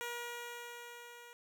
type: tone with level ramp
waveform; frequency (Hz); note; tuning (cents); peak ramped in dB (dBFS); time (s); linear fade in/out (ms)
10% pulse; 477.6; A#4; +42; -30 to -44; 0.01-1.33; 0
effects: none